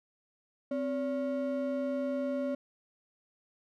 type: ring-modulated tone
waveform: triangle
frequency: 415.3 Hz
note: G#4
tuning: in tune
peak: -25 dBFS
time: 0.71-2.55 s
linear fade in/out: 5 ms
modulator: 155 Hz
effects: none

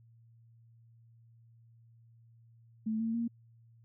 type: tone with pitch steps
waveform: sine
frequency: 219.3 / 226 / 232.9 Hz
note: A3 / A3 / A#3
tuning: -6 / +47 / -1 cents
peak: -30 dBFS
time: 2.86-3.28 s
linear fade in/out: 10 ms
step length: 140 ms
effects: added 115 Hz sine -58 dBFS peak until 3.84 s

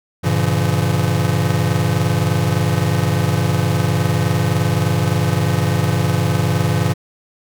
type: chord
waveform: square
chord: G diminished seventh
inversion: none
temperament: just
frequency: 98 / 117.6 / 141.12 / 169.34 Hz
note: G2 / Bb2 / Db3 / Fb3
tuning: 0 / +16 / +31 / +47 cents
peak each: -21 dBFS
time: 0.23-6.94 s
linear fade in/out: 20 ms
effects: none

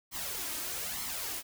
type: noise with flanger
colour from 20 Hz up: white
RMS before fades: -37 dBFS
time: 0.11-1.43 s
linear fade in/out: 50 ms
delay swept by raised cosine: 0.94 to 3.24 ms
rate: 1.1 Hz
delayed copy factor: +0.6
effects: none

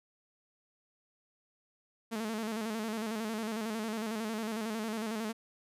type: tone with vibrato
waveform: sawtooth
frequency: 220 Hz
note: A3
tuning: in tune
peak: -30 dBFS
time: 2.11-5.33 s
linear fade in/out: 20 ms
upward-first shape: square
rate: 11 Hz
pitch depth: 59 cents each way
effects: resampled to 32000 Hz

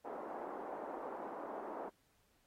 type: band-pass noise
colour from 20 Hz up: white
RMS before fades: -45 dBFS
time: 0.04-1.9 s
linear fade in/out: 20 ms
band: 290 to 940 Hz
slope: 24 dB/octave
effects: pink hiss -75 dBFS RMS until 2.46 s + AAC 48 kbps

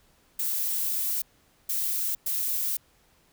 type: noise bursts at uneven times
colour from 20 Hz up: violet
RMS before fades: -28 dBFS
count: 3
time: 0.39-1.22 / 1.69-2.15 / 2.26-2.77 s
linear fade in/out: 5 ms
effects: pink hiss -63 dBFS RMS until 3.32 s

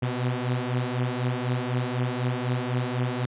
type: beating tone pair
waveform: sawtooth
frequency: 123 / 127 Hz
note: B2 / B2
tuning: -7 / +49 cents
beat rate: 4 Hz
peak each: -23 / -25 dBFS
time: 0.02-3.26 s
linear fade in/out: 10 ms
effects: resampled to 8000 Hz

